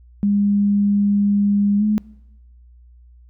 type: tone with pitch glide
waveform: sine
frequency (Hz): 203 to 212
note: G#3 to G#3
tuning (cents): -39 to +36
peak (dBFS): -14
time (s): 0.23-1.98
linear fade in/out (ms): 0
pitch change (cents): +75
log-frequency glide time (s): 1.78-1.83
effects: noise-tail reverb RT60 1.0 s tail -24 dB re dry + added 60 Hz sine -44 dBFS peak until 3.29 s